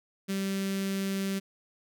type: tone with notch filter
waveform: sawtooth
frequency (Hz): 194.6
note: G3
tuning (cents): -12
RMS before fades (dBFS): -31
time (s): 0.28-1.4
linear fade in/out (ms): 20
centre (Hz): 850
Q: 0.59
effects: none